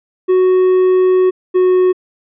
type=tone pair in turn; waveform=triangle; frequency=370 / 367.4 Hz; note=F#4 / F#4; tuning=0 / -12 cents; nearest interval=unison; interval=12 cents; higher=first; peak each=-6 dBFS; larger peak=neither; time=0.28-1.31 / 1.54-1.93 s; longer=first; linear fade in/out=20 ms; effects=resampled to 8000 Hz